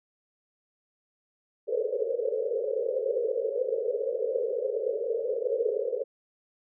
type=band-pass noise; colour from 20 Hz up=white; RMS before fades=-29 dBFS; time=1.67-6.04 s; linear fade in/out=20 ms; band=420 to 540 Hz; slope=96 dB/octave; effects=none